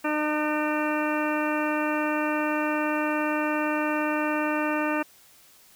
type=harmonic tone with a mistuned harmonic; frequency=302.9 Hz; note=D#4; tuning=46 cents flat; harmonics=1 / 2 / 3 / 4 / 5 / 6 / 8 / 9; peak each=-27 / -30 / -32 / -33 / -34 / -35 / -36 / -37 dBFS; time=0.04-5.03 s; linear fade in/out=10 ms; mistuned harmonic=8; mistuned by=-33 cents; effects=white hiss -55 dBFS RMS until 5.75 s